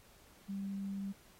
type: tone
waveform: sine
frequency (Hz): 196.8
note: G3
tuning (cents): +7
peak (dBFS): -37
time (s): 0.48-1.13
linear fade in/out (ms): 20
effects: pink hiss -63 dBFS RMS until 1.39 s + AAC 48 kbps